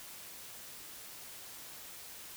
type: silence
effects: white hiss -49 dBFS RMS until 2.36 s